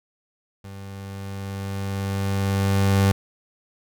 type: tone with level ramp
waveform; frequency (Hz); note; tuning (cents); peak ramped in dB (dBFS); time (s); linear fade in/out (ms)
30% pulse; 98; G2; 0; -34 to -12; 0.64-3.12; 5
effects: none